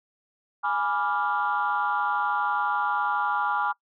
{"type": "chord", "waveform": "sine", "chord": "G# diminished seventh", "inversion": "none", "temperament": "equal with one note detuned", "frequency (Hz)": [830.6, 982.6, 1174.7, 1396.9], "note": ["G#5", "B5", "D6", "F6"], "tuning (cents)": [0, -9, 0, 0], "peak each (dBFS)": [-27, -29, -28, -28], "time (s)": [0.63, 3.73], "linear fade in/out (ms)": 20, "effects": ["noise-tail reverb RT60 0.1 s tail -23 dB re dry", "tanh soft clip ceiling -15 dBFS"]}